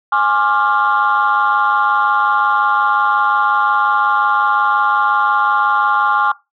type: chord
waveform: sine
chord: D half-diminished seventh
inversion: second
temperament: equal with one note detuned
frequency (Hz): 830.6 / 1069.1 / 1174.7 / 1396.9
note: Ab5 / C6 / D6 / F6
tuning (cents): 0 / +37 / 0 / 0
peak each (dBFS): -16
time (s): 0.12-6.32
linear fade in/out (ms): 5
effects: noise-tail reverb RT60 0.2 s tail -18 dB re dry + tanh soft clip ceiling -5 dBFS